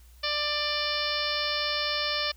harmonic tone with a mistuned harmonic, 592 Hz, D5, 14 cents sharp, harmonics 1 / 2 / 3 / 4 / 5 / 6 / 7 / 8 / 9, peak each -35 / -35 / -35 / -35 / -35 / -35 / -35 / -35 / -35 dBFS, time 0.23-2.32 s, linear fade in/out 10 ms, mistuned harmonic 7, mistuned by +33 cents, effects added 60 Hz sine -50 dBFS peak until 2.36 s + white hiss -61 dBFS RMS until 2.36 s

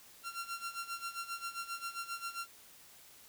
sawtooth tone with tremolo, 1373 Hz, F6, 30 cents flat, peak -33 dBFS, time 0.23-2.48 s, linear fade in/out 50 ms, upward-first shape sine, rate 7.5 Hz, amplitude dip 80%, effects white hiss -58 dBFS RMS until 3.28 s

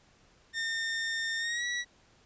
sawtooth tone with pitch glide, 1817 to 1936.2 Hz, A#6 to B6, -45 to -35 cents, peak -27 dBFS, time 0.53-1.85 s, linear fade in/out 50 ms, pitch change +110 cents, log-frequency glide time 1.38-1.65 s, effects pink hiss -63 dBFS RMS until 2.25 s + resampled to 16000 Hz

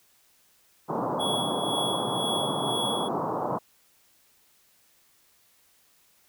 white band-pass noise, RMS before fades -29 dBFS, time 0.88-3.59 s, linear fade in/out 20 ms, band 120 to 1100 Hz, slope 48 dB/octave
square tone with tremolo, 3358 Hz, G#7, 18 cents sharp, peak -28 dBFS, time 1.19-3.09 s, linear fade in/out 20 ms, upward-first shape sine, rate 2 Hz, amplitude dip 55%
effects white hiss -63 dBFS RMS until 6.28 s

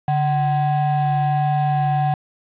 triangle ring-modulated tone, 449.3 Hz, A4, 36 cents sharp, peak -11 dBFS, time 0.08-2.14 s, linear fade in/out 2 ms, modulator 305 Hz, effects resampled to 8000 Hz + 7-bit

